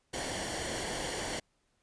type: noise with comb filter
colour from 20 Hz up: pink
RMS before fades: -36 dBFS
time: 0.13-1.4 s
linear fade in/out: 10 ms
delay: 0.79 ms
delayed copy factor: -0.6
effects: pink hiss -75 dBFS RMS until 1.82 s + resampled to 22050 Hz